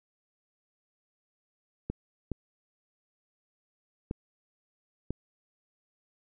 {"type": "clicks", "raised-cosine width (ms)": 3, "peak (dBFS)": -19, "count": 4, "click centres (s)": [1.9, 2.317, 4.111, 5.106], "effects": []}